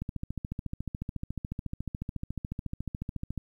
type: click train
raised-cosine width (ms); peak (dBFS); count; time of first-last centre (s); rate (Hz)
5; -21; 48; 0.02-3.377; 14
effects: 10-bit